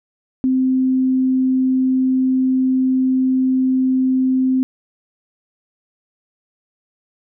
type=tone; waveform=sine; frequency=259.6 Hz; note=C4; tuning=13 cents flat; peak=-13 dBFS; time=0.44-4.63 s; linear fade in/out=0 ms; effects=none